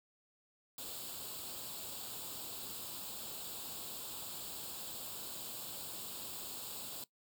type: noise with comb filter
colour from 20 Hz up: white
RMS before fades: -45 dBFS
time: 0.78-7.04 s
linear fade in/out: 2 ms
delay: 0.25 ms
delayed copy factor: +0.75
effects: noise-tail reverb RT60 0.1 s tail -19 dB re dry + high-pass 80 Hz 12 dB/octave